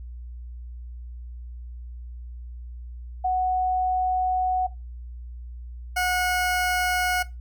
sine / 20% pulse tone pair in turn, 740 / 728.1 Hz, F#5 / F#5, 0 / -28 cents, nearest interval unison, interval 28 cents, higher first, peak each -20 / -17 dBFS, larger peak second, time 3.24-4.67 / 5.96-7.23 s, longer first, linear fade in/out 10 ms, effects noise-tail reverb RT60 0.2 s tail -17 dB re dry + added 60 Hz sine -35 dBFS peak until 7.4 s

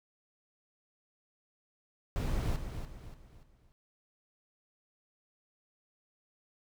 brown noise with echo, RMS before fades -32 dBFS, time 2.16-2.56 s, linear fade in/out 0 ms, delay 290 ms, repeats 4, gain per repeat -8 dB, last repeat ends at 3.72 s, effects none

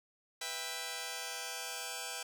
5% pulse chord, E minor, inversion second, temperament just, 494.4 / 659.3 / 791.1 Hz, B4 / E5 / G5, +2 / 0 / +16 cents, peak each -33 / -33 / -30 dBFS, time 0.41-2.23 s, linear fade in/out 5 ms, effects none

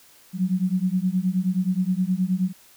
sine beating tone pair, 180 / 189.5 Hz, F#3 / F#3, -47 / +42 cents, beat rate 9.5 Hz, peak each -23 dBFS, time 0.33-2.53 s, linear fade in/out 50 ms, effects white hiss -53 dBFS RMS until 2.76 s

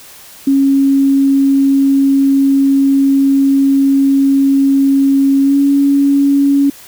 sine tone with pitch glide, 274.2 to 280 Hz, C#4 to C#4, -19 to +18 cents, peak -7 dBFS, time 0.47-6.7 s, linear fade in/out 5 ms, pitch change +37 cents, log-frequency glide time 5.43-5.56 s, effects white hiss -37 dBFS RMS until 6.87 s

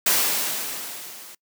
white noise with level ramp, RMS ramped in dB -18 to -43 dBFS, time 0.06-1.35 s, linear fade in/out 5 ms, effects noise-tail reverb RT60 0.1 s tail -24 dB re dry + high-pass 200 Hz 12 dB/octave

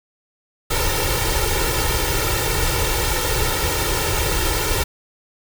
pink noise with comb filter, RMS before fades -20 dBFS, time 0.7-4.84 s, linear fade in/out 10 ms, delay 2.2 ms, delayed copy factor +0.9, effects none

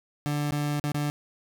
30% pulse tone with dropouts, 146.83 Hz, D3, in tune, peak -23 dBFS, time 0.26-1.1 s, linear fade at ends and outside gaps 0 ms, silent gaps 0.508-0.521 / 0.798-0.84 / 0.919-0.945 s, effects none

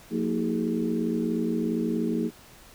sine tone cluster, 178.7 / 231.3 / 319.5 / 384.3 / 421.3 Hz, F3 / A#3 / D#4 / G4 / G#4, +40 / -13 / +46 / -34 / +25 cents, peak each -32 / -27 / -30 / -36 / -33 dBFS, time 0.1-2.31 s, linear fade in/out 50 ms, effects pink hiss -51 dBFS RMS until 2.74 s

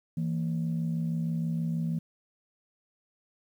sine tone pair together, 164 / 230.3 Hz, E3 / A#3, -9 / -21 cents, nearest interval tritone, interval 588 cents, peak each -27 / -33 dBFS, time 0.17-1.99 s, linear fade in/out 5 ms, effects tanh soft clip ceiling -22 dBFS + 10-bit

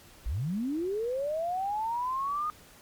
sine linear sweep, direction up, 45.24 to 1240 Hz, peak -28 dBFS, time 0.26-2.5 s, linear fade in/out 0 ms, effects pink hiss -54 dBFS RMS until 2.81 s + MP3 96 kbps

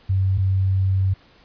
sine tone pair in turn, 95.4 / 95.4 Hz, G2 / G2, -47 / -47 cents, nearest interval unison, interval 0 cents, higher neither, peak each -16 dBFS, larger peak neither, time 0.09-0.38 / 0.38-1.14 s, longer second, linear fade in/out 10 ms, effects pink hiss -53 dBFS RMS until 1.44 s + resampled to 11025 Hz

